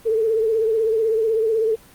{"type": "tone with vibrato", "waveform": "sine", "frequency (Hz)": 444.2, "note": "A4", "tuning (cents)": 16, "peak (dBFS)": -16, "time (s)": [0.05, 1.76], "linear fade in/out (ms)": 20, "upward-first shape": "triangle", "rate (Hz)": 16, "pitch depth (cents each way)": 69, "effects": ["pink hiss -48 dBFS RMS until 1.94 s", "Opus 32 kbps"]}